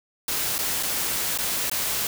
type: noise with dropouts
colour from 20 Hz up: white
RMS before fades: -26 dBFS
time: 0.28-2.07 s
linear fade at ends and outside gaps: 2 ms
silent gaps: 0.582-0.588 / 0.828-0.832 / 1.377-1.386 / 1.698-1.714 s
effects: none